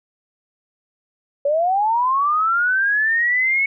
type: linear sweep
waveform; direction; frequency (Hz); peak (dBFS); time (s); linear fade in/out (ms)
sine; up; 554.4 to 2215; -15; 1.45-3.66; 5
effects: none